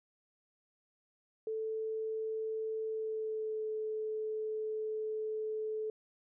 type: tone with pitch glide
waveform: sine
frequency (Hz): 440 to 433.7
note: A4 to A4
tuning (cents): 0 to -25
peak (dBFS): -34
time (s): 1.47-5.9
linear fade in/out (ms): 2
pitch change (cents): -25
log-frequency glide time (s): 2.86-3.67
effects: none